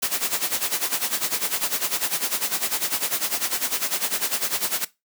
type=noise with tremolo; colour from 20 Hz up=white; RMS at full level=-22 dBFS; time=0.02-4.85 s; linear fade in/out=10 ms; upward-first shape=sine; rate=10 Hz; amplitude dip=80%; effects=noise-tail reverb RT60 0.2 s tail -18 dB re dry + high-pass 200 Hz 12 dB/octave